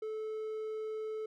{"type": "tone", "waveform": "triangle", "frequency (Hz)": 435.1, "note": "A4", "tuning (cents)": -19, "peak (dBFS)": -34, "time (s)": [0.02, 1.26], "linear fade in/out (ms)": 5, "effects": []}